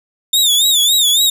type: tone with vibrato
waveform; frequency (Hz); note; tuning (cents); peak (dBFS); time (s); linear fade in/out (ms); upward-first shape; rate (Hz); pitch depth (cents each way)
sawtooth; 3597; A7; +37; -7; 0.33-1.3; 5; sine; 3.6; 120
effects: none